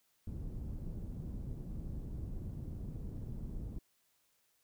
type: low-pass noise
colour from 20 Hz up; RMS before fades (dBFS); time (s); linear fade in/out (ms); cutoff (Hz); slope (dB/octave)
pink; -42; 0.27-3.79; 5; 200; 12
effects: white hiss -75 dBFS RMS until 4.63 s